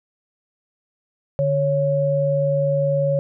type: tone pair together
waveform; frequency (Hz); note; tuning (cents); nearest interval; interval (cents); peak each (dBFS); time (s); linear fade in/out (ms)
sine; 146.84 / 554.4; D3 / C#5; 0 / 0; octave + major seventh; 2300; -21 / -18; 1.39-3.19; 0
effects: none